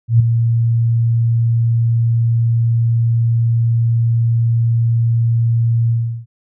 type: tone with ADSR envelope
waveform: sine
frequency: 116 Hz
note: A#2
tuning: 8 cents flat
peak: -4 dBFS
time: 0.08-6.26 s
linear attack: 120 ms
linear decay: 5 ms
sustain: -7 dB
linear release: 360 ms
effects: none